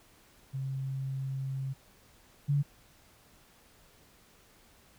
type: tone pair in turn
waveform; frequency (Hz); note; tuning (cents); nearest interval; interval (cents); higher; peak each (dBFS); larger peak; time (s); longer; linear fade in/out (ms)
sine; 134.3 / 143.02; C3 / D3; +46 / -46; minor second; 108; second; -32 / -24; second; 0.53-1.74 / 2.48-2.63; first; 20
effects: pink hiss -61 dBFS RMS until 4.98 s